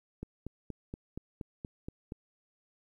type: click train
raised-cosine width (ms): 3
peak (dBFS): -26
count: 9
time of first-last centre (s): 0.23-2.121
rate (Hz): 4.23
effects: 11-bit